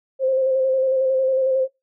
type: tone with vibrato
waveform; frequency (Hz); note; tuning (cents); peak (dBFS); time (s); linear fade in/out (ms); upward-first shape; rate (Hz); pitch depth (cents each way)
sine; 526; C5; +9; -16; 0.19-1.68; 50; square; 11; 22
effects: noise-tail reverb RT60 0.2 s tail -24 dB re dry